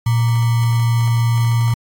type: tone with sample-and-hold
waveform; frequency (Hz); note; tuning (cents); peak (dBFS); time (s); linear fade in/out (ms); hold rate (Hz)
sine; 116.8; A#2; +4; -12; 0.06-1.74; 5; 1050
effects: AAC 64 kbps